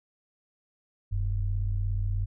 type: tone pair together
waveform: sine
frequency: 41.2 / 98 Hz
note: E1 / G2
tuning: 0 / 0 cents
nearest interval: octave + minor third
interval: 1500 cents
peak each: -28 dBFS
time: 1.11-2.26 s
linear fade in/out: 20 ms
effects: none